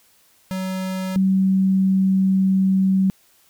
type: tone pair in turn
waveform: square / sine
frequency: 187.7 / 190.76 Hz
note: F#3 / G3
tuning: +25 / -47 cents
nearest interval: unison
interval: 28 cents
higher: second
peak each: -24 / -14 dBFS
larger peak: second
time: 0.51-1.16 / 1.16-3.1 s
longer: second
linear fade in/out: 0 ms
effects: white hiss -57 dBFS RMS until 3.49 s